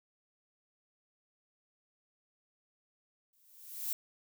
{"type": "noise with exponential growth", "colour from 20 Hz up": "violet", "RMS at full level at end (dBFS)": -33, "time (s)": [3.33, 3.93], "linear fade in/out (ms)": 1, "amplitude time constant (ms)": 130, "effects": []}